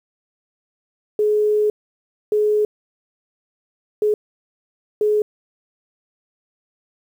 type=tone bursts at uneven times; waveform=sine; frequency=422.3 Hz; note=G#4; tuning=29 cents sharp; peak=-14 dBFS; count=4; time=1.19-1.7 / 2.32-2.65 / 4.02-4.14 / 5.01-5.22 s; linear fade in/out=2 ms; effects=8-bit